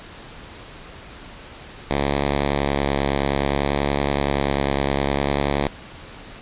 5% pulse tone with vibrato, 70.2 Hz, C#2, 22 cents sharp, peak -8 dBFS, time 1.91-5.68 s, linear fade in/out 0 ms, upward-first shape sine, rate 0.62 Hz, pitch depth 16 cents each way, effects pink hiss -40 dBFS RMS until 6.41 s + resampled to 8000 Hz

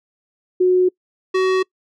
sine / square tone pair in turn, 365.7 / 375.1 Hz, F#4 / F#4, -20 / +24 cents, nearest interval unison, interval 44 cents, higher second, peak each -11 / -15 dBFS, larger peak first, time 0.6-0.89 / 1.34-1.63 s, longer neither, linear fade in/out 10 ms, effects noise-tail reverb RT60 0.1 s tail -25 dB re dry + low-pass 4000 Hz 12 dB/octave

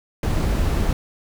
brown noise, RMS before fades -20 dBFS, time 0.23-0.93 s, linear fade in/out 2 ms, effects none

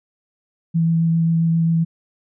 sine tone with vibrato, 165 Hz, E3, 2 cents sharp, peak -14 dBFS, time 0.74-1.85 s, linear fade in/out 20 ms, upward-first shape sine, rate 7.5 Hz, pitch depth 10 cents each way, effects none

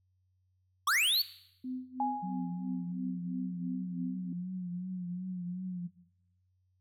square linear sweep, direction up, 1049 to 4600 Hz, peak -26 dBFS, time 0.87-1.22 s, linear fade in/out 5 ms
sine tone with tremolo, 255.4 Hz, C4, 42 cents flat, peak -34 dBFS, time 1.64-4.33 s, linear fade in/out 5 ms, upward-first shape sine, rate 3 Hz, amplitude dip 85%
sine tone with exponential decay, 830.6 Hz, G#5, in tune, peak -27 dBFS, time 2-2.92 s, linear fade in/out 2 ms, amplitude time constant 200 ms
sine tone with vibrato, 180.8 Hz, F#3, 40 cents flat, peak -34 dBFS, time 2.22-5.88 s, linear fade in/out 20 ms, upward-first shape sine, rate 2.7 Hz, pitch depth 50 cents each way
effects noise-tail reverb RT60 0.8 s tail -17 dB re dry + added 92 Hz sine -70 dBFS peak until 6.8 s

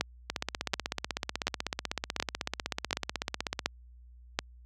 two click trains, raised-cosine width 0.2 ms, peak -13 / -9 dBFS, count 54 / 7, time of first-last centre 0.3-3.592 / 0.01-4.39 s, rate 16.1 / 1.37 Hz, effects added 60 Hz sine -41 dBFS peak until 4.65 s + high-pass 100 Hz 12 dB/octave

